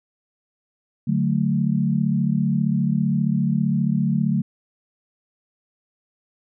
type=chord; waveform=sine; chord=D major; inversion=none; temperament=equal; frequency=146.83 / 185 / 220 Hz; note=D3 / F#3 / A3; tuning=0 / 0 / 0 cents; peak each=-22 dBFS; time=1.07-4.42 s; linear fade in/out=10 ms; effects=none